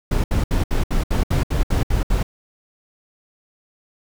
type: noise bursts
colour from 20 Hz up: brown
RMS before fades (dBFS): -18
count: 11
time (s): 0.11-2.23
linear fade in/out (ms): 5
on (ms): 130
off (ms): 69
effects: none